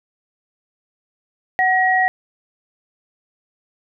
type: tone pair together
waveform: sine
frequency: 745.7 / 1901 Hz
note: F#5 / A#6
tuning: +13 / +33 cents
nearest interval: octave + major third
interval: 1620 cents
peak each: -16 dBFS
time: 1.59-2.08 s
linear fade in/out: 0 ms
effects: none